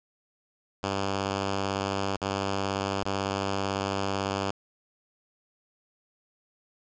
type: tone with dropouts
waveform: 5% pulse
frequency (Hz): 98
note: G2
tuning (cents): 0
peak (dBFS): -16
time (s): 0.83-4.51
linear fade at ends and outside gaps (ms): 5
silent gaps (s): 2.167-2.216 / 3.034-3.054
effects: resampled to 16000 Hz + 8-bit

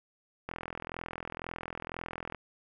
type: click train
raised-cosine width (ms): 0.5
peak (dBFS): -22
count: 79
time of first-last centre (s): 0.49-2.347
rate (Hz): 42
effects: none

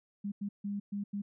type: tone bursts at uneven times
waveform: sine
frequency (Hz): 202.4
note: G#3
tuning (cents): -44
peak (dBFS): -33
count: 5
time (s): 0.24-0.32 / 0.41-0.49 / 0.64-0.8 / 0.92-1.04 / 1.13-1.22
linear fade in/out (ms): 10
effects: none

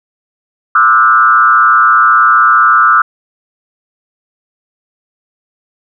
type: tone with frequency modulation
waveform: sine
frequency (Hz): 1316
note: E6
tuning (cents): -3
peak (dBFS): -4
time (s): 0.75-3.02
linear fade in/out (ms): 5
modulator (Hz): 121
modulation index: 1.2
effects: none

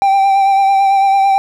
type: tone with vibrato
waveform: triangle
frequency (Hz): 784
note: G5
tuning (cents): 0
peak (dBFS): -6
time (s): 0.02-1.38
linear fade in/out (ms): 0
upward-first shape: triangle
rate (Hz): 9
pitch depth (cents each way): 29
effects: none

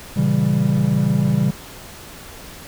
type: chord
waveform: triangle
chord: A# diminished seventh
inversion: none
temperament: equal with one note detuned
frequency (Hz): 116.54 / 138.59 / 164.81 / 196.79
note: A#2 / C#3 / E3 / G3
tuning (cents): 0 / 0 / 0 / +7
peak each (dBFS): -22 / -17 / -19 / -17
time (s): 0.16-1.51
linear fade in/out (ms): 10
effects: pink hiss -38 dBFS RMS until 2.67 s

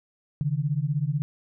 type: beating tone pair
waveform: sine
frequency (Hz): 138.59 / 154.59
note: C#3 / D#3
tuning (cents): 0 / -11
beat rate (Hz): 16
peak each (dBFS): -26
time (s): 0.41-1.22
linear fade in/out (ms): 0
effects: none

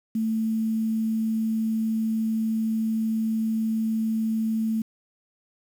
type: tone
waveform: sine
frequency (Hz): 221.7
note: A3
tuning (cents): +13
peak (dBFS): -22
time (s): 0.15-4.82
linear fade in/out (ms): 5
effects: 8-bit

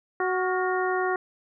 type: harmonic tone with a mistuned harmonic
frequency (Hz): 370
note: F#4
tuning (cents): 0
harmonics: 1 / 2 / 3 / 4 / 5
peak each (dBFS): -26 / -29 / -31 / -32 / -33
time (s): 0.2-1.16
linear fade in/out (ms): 2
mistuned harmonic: 4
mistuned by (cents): -68
effects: none

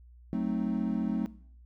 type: chord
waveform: triangle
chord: F# diminished seventh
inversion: none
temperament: equal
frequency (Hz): 185 / 220 / 261.6 / 311.1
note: F#3 / A3 / C4 / Eb4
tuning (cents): 0 / 0 / 0 / 0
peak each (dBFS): -31 / -30 / -32 / -36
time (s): 0.33-1.26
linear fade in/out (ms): 0
effects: noise-tail reverb RT60 0.6 s tail -19 dB re dry + added 60 Hz sine -51 dBFS peak until 1.65 s

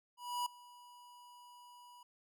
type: tone with ADSR envelope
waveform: square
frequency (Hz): 975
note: B5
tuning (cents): -23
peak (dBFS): -34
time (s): 0.17-2.03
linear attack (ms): 290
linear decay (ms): 5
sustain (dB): -22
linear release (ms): 4
effects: none

